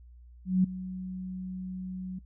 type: tone with ADSR envelope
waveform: sine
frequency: 185.3 Hz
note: F#3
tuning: 3 cents sharp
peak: -18 dBFS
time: 0.45-2.19 s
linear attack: 190 ms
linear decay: 7 ms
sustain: -16 dB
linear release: 7 ms
effects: noise-tail reverb RT60 0.1 s tail -21 dB re dry + added 60 Hz sine -49 dBFS peak until 2.25 s